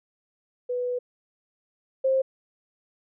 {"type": "tone pair in turn", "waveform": "sine", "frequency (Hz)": [493.9, 529.7], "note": ["B4", "C5"], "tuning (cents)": [0, 21], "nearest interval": "minor second", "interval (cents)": 121, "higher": "second", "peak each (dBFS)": [-25, -19], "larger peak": "second", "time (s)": [[0.69, 0.99], [2.04, 2.22]], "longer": "first", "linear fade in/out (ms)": 10, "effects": []}